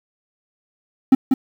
triangle tone with echo, 263.3 Hz, C4, 11 cents sharp, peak -4 dBFS, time 1.12-1.15 s, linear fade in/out 5 ms, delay 190 ms, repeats 1, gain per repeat -5 dB, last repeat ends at 1.34 s, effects 7-bit

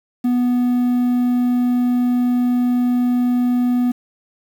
triangle tone with quantisation, 246 Hz, B3, 7 cents flat, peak -12 dBFS, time 0.24-3.92 s, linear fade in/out 10 ms, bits 7, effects none

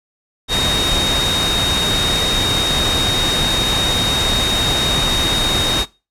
sine tone in noise, 3729 Hz, A#7, in tune, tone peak -16 dBFS, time 0.48-5.86 s, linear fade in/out 50 ms, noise pink, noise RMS -19 dBFS, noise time 0.48-5.86 s, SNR 0 dB, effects noise-tail reverb RT60 0.3 s tail -22 dB re dry + low-pass 10000 Hz 12 dB/octave

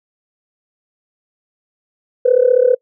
sine tone with amplitude modulation, 499.5 Hz, B4, 20 cents sharp, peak -4 dBFS, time 2.25-2.75 s, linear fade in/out 10 ms, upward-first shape sine, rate 35.2 Hz, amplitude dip 90%, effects noise-tail reverb RT60 0.1 s tail -26 dB re dry + tanh soft clip ceiling 0 dBFS

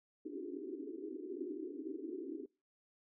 white band-pass noise, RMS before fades -44 dBFS, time 0.25-2.46 s, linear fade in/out 10 ms, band 270 to 410 Hz, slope 96 dB/octave, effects noise-tail reverb RT60 0.3 s tail -24 dB re dry

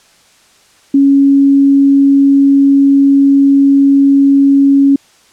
sine tone, 277.2 Hz, C#4, in tune, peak -4 dBFS, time 0.94-4.96 s, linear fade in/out 5 ms, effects white hiss -47 dBFS RMS until 5.32 s + low-pass 8000 Hz 12 dB/octave

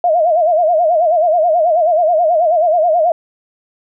sine tone with vibrato, 663 Hz, E5, 10 cents sharp, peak -9 dBFS, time 0.04-3.12 s, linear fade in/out 2 ms, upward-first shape sine, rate 9.3 Hz, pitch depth 140 cents each way, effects none

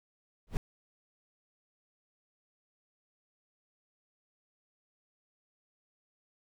brown noise with exponential growth, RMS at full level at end -26 dBFS, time 0.47-0.57 s, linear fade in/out 1 ms, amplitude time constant 20 ms, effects none

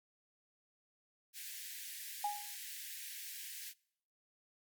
white high-pass noise, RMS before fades -47 dBFS, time 1.33-3.74 s, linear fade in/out 50 ms, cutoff 1600 Hz, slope 96 dB/octave
sine tone with exponential decay, 825 Hz, G#5, 12 cents flat, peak -31 dBFS, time 2.24-2.56 s, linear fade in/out 5 ms, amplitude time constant 68 ms
effects noise-tail reverb RT60 0.7 s tail -25 dB re dry + Opus 48 kbps

